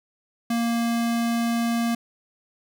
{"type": "tone", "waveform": "square", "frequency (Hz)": 233.1, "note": "A#3", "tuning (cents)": 0, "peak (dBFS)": -22, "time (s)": [0.5, 1.95], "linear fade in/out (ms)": 5, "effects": []}